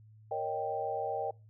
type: chord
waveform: sine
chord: Eb dominant seventh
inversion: second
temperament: equal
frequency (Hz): 466.2 / 554.4 / 622.3 / 784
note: Bb4 / Db5 / Eb5 / G5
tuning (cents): 0 / 0 / 0 / 0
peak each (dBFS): -38 / -39 / -38 / -35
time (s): 0.31-1.31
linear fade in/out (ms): 5
effects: noise-tail reverb RT60 0.3 s tail -24 dB re dry + added 108 Hz sine -54 dBFS peak until 1.49 s